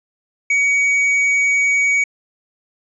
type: tone with tanh clipping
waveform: sine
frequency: 2255 Hz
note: C#7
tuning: 29 cents sharp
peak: -14 dBFS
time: 0.5-2.04 s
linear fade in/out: 5 ms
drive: 6 dB
effects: resampled to 22050 Hz